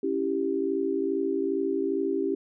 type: chord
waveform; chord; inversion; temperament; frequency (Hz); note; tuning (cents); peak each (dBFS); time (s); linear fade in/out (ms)
sine; C# diminished; none; equal; 277.2 / 329.6 / 392; C#4 / E4 / G4; 0 / 0 / 0; -30 / -30 / -27; 0.03-2.35; 5
effects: none